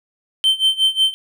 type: tone with tremolo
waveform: triangle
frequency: 3104 Hz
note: G7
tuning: 18 cents flat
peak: -9 dBFS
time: 0.44-1.14 s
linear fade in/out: 0 ms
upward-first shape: sine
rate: 5.5 Hz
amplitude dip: 90%
effects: none